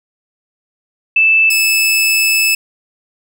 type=tone pair in turn; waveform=sine / sawtooth; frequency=2637 / 2616 Hz; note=E7 / E7; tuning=0 / -14 cents; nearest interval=unison; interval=14 cents; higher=first; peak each=-7 dBFS; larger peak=neither; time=1.16-1.5 / 1.5-2.55 s; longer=second; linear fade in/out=5 ms; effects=none